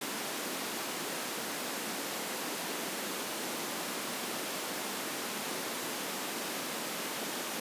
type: high-pass noise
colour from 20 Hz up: pink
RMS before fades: -37 dBFS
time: 0.01-7.6 s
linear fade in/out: 5 ms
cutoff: 210 Hz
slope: 24 dB/octave
effects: resampled to 32000 Hz